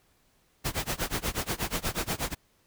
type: noise with tremolo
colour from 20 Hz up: pink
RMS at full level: -28 dBFS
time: 0.64-2.35 s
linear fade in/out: 20 ms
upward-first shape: sine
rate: 8.3 Hz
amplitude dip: 95%
effects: pink hiss -67 dBFS RMS until 2.66 s